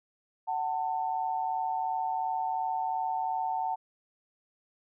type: tone pair together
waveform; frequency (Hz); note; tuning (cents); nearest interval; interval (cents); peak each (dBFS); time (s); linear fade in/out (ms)
sine; 750 / 892.8; F#5 / A5; +23 / +25; minor third; 302; -31 / -31; 0.47-3.76; 20
effects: none